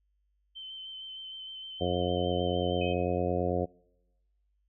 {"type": "tone with vibrato", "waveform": "sine", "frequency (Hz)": 3085, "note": "G7", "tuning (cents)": -28, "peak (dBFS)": -40, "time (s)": [0.55, 2.94], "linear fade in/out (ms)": 20, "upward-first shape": "square", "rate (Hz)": 6.5, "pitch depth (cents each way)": 14}
{"type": "harmonic tone", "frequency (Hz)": 89, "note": "F2", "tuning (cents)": 33, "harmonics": [1, 2, 3, 4, 5, 6, 7, 8], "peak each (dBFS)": [-34, -35, -37, -35, -34, -33, -37, -36], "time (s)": [1.8, 3.66], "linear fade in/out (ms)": 20}
{"type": "tone with exponential decay", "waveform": "sine", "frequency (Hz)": 2533, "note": "D#7", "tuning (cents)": 30, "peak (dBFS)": -35, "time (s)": [2.81, 3.5], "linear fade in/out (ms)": 5, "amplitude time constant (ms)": 150}
{"effects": ["noise-tail reverb RT60 1.0 s tail -26 dB re dry", "added 50 Hz sine -70 dBFS peak until 4.68 s"]}